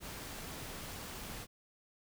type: noise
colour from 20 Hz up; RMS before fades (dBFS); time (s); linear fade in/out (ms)
pink; -45; 0-1.47; 50
effects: none